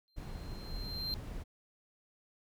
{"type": "tone with exponential growth", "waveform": "triangle", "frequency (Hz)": 4155, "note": "C8", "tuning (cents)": -13, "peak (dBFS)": -32, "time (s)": [0.08, 1.14], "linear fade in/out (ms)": 0, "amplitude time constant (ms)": 230}
{"type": "noise", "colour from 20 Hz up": "brown", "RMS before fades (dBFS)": -42, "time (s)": [0.16, 1.44], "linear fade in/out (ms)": 20}
{"effects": []}